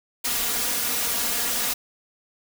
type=noise with comb filter; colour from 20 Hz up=white; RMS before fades=-25 dBFS; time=0.24-1.74 s; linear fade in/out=10 ms; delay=4.2 ms; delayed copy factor=+0.9; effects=none